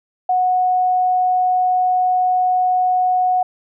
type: tone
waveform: sine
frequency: 734 Hz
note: F#5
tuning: 14 cents flat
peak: -13 dBFS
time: 0.29-3.43 s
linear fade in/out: 5 ms
effects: none